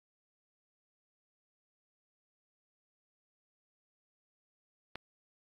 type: click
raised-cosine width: 0.3 ms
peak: -23 dBFS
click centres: 4.956 s
effects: AAC 64 kbps